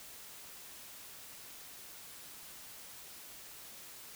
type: silence
effects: white hiss -51 dBFS RMS until 4.15 s